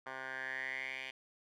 10% pulse tone with band-pass filter sweep, 131.7 Hz, C3, 12 cents sharp, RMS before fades -42 dBFS, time 0.06-1.11 s, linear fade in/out 5 ms, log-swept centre 1300 to 2600 Hz, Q 6.6, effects none

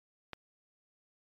click, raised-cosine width 0.3 ms, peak -24 dBFS, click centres 0.333 s, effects MP3 96 kbps

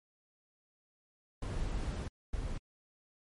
brown noise bursts at uneven times, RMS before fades -36 dBFS, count 2, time 1.42-2.08 / 2.33-2.58 s, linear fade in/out 5 ms, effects MP3 48 kbps

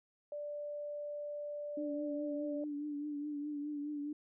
sine tone, 587.3 Hz, D5, in tune, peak -39 dBFS, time 0.32-2.64 s, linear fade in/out 2 ms
sine tone with vibrato, 293.4 Hz, D4, 2 cents flat, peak -37 dBFS, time 1.77-4.13 s, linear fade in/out 5 ms, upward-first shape triangle, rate 4.8 Hz, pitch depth 45 cents each way
effects none

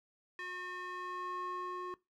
square tone with band-pass filter sweep, 362.1 Hz, F#4, 37 cents flat, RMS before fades -42 dBFS, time 0.39-1.94 s, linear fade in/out 0 ms, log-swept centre 1900 to 820 Hz, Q 2.5, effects noise-tail reverb RT60 0.2 s tail -19 dB re dry

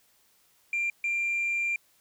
sine tone bursts at uneven times, 2379 Hz, D7, 22 cents sharp, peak -24 dBFS, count 2, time 0.73-0.9 / 1.04-1.76 s, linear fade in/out 2 ms, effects tanh soft clip ceiling -23 dBFS + white hiss -65 dBFS RMS until 2 s

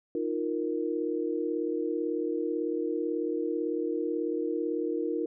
sine chord, Eb suspended second, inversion none, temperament equal, 311.1 / 349.2 / 466.2 Hz, Eb4 / F4 / Bb4, 0 / 0 / 0 cents, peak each -32 dBFS, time 0.15-5.26 s, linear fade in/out 2 ms, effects none

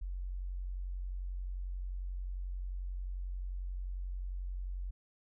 sine tone, 45.64 Hz, F#1, 23 cents flat, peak -36 dBFS, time 0.01-4.91 s, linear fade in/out 10 ms, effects none

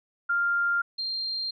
sine tone pair in turn, 1396.9 / 4186 Hz, F6 / C8, 0 / 0 cents, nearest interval octave + perfect fifth, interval 1900 cents, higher second, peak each -22 / -28 dBFS, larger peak first, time 0.29-0.82 / 0.98-1.51 s, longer neither, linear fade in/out 10 ms, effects none

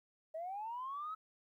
sine linear sweep, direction up, 622.3 to 1300 Hz, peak -39 dBFS, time 0.34-1.15 s, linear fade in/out 10 ms, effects tanh soft clip ceiling -35 dBFS + 13-bit

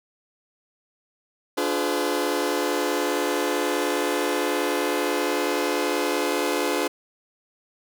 sawtooth chord, D diminished seventh, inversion none, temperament just, 293.7 / 352.4 / 422.9 / 507.5 Hz, D4 / F4 / Ab4 / Cb5, 0 / +16 / +31 / +47 cents, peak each -24 dBFS, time 1.57-6.88 s, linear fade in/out 10 ms, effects none

